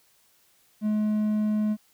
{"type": "tone", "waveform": "triangle", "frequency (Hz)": 212.7, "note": "G#3", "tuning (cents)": 42, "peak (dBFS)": -20, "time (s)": [0.81, 1.77], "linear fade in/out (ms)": 50, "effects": ["white hiss -63 dBFS RMS until 1.93 s"]}